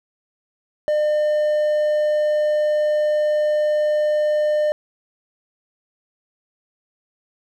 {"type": "tone", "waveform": "triangle", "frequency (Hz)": 603, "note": "D5", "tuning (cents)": 46, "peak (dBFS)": -14, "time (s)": [0.88, 4.72], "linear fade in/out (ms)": 0, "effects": []}